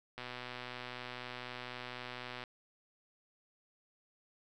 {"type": "click train", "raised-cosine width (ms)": 0.3, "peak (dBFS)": -27, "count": 281, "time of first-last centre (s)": [0.18, 2.438], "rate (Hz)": 124, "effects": []}